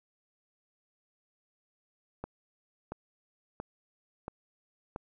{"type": "click train", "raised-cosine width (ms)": 1, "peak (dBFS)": -23, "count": 5, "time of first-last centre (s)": [2.24, 4.961], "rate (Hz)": 1.47, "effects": []}